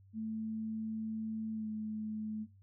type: tone with pitch glide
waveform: sine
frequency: 220 to 215.6 Hz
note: A3 to A3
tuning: 0 to -35 cents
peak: -36 dBFS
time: 0.13-2.47 s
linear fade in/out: 50 ms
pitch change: -35 cents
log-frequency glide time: 1.53-1.68 s
effects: noise-tail reverb RT60 0.2 s tail -19 dB re dry + added 97 Hz sine -58 dBFS peak until 2.62 s